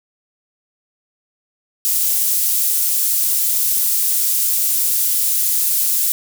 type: high-pass noise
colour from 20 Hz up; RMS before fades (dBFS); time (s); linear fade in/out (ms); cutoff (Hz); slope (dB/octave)
pink; -17; 1.85-6.12; 0; 11000; 12
effects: none